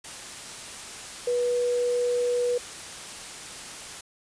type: tone in noise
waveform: sine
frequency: 487.2 Hz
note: B4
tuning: 24 cents flat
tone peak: -22 dBFS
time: 1.27-2.58 s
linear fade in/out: 5 ms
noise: white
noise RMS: -39 dBFS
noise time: 0.04-4.01 s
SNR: +14 dB
effects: resampled to 22050 Hz